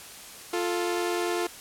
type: tone pair together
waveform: sawtooth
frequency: 349.9 / 440.4 Hz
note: F4 / A4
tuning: +3 / +2 cents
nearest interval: major third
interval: 399 cents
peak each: -23 / -28 dBFS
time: 0.53-1.47 s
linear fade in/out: 5 ms
effects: white hiss -44 dBFS RMS until 1.6 s + low-pass 12000 Hz 12 dB/octave